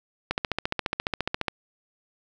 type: click train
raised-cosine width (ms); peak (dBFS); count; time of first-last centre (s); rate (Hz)
0.3; -9; 18; 0.31-1.482; 14.5
effects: none